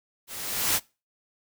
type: noise with level ramp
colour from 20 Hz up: white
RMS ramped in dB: -40 to -21 dBFS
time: 0.27-0.8 s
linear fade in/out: 50 ms
effects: noise-tail reverb RT60 0.3 s tail -24 dB re dry